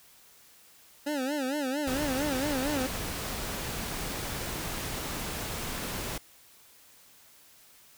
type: tone with vibrato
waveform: 25% pulse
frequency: 277.2 Hz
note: C#4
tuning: in tune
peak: -25 dBFS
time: 1.06-2.87 s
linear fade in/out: 10 ms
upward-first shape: sine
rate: 4.4 Hz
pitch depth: 150 cents each way
type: noise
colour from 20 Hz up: pink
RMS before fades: -35 dBFS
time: 1.87-6.18 s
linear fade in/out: 5 ms
effects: white hiss -57 dBFS RMS until 7.97 s